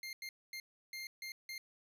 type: tone bursts at uneven times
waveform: 25% pulse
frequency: 2111 Hz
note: C7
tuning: 15 cents sharp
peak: -39 dBFS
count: 6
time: 0.03-0.13 / 0.22-0.29 / 0.53-0.6 / 0.93-1.07 / 1.22-1.32 / 1.49-1.58 s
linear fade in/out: 2 ms
effects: resampled to 32000 Hz